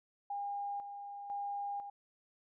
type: tone with tremolo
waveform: sine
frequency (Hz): 808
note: G#5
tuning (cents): -48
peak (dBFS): -36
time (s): 0.3-1.9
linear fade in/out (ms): 5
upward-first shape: square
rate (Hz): 1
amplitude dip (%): 55
effects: none